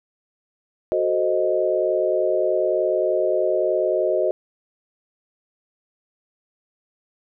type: chord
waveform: sine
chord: F# diminished seventh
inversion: none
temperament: equal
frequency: 370 / 440 / 523.3 / 622.3 Hz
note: F#4 / A4 / C5 / Eb5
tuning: 0 / 0 / 0 / 0 cents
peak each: -23 / -27 / -24 / -21 dBFS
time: 0.92-4.31 s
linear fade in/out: 0 ms
effects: none